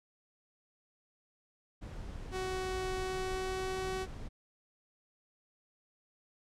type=noise; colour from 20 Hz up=brown; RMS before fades=-43 dBFS; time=1.81-4.29 s; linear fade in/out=20 ms
type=tone with pitch glide; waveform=sawtooth; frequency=373.7 to 376.5 Hz; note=F#4 to F#4; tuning=+17 to +30 cents; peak=-31 dBFS; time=2.31-4.07 s; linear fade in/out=50 ms; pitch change=+13 cents; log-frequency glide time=2.92-3.77 s
effects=low-pass 9000 Hz 12 dB/octave